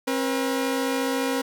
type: tone pair together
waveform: sawtooth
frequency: 268.1 / 481.9 Hz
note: C4 / B4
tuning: +42 / -43 cents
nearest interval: minor seventh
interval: 1015 cents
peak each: -21 / -23 dBFS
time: 0.07-1.42 s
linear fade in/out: 10 ms
effects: none